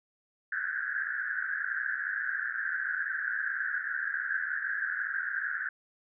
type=band-pass noise; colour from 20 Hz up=white; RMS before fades=-33 dBFS; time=0.52-5.69 s; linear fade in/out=5 ms; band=1500 to 1700 Hz; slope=96 dB/octave; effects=none